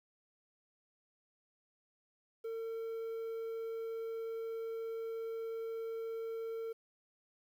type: tone with quantisation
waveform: triangle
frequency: 452.8 Hz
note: A4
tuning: 50 cents sharp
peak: -36 dBFS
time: 2.44-6.73 s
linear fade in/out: 10 ms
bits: 11
effects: none